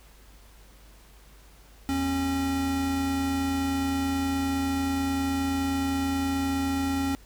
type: tone pair together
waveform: square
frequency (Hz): 81 / 272.5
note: E2 / C#4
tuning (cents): -30 / -29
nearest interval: octave + major sixth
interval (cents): 2101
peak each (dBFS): -34 / -26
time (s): 1.89-7.15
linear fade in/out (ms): 0
effects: added 50 Hz sine -51 dBFS peak until 7.25 s + pink hiss -56 dBFS RMS until 7.25 s